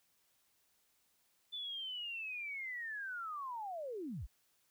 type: linear sweep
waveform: sine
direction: down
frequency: 3520 to 31.4 Hz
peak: -40 dBFS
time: 1.52-4.27 s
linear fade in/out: 20 ms
effects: white hiss -75 dBFS RMS until 4.7 s